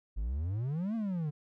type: exponential two-way sweep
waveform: triangle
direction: up then down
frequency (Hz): 47.52 to 233.1 to 143.8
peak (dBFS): -29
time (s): 0.16-1.31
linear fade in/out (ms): 20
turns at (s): 0.95
effects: none